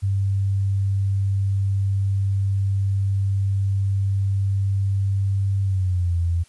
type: tone with pitch glide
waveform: sine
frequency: 98.1 to 85.4 Hz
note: G2 to F2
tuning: +2 to -38 cents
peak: -18 dBFS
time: 0.02-6.44 s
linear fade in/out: 20 ms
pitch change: -240 cents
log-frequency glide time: 5.63-6.18 s
effects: white hiss -55 dBFS RMS until 6.48 s + resampled to 24000 Hz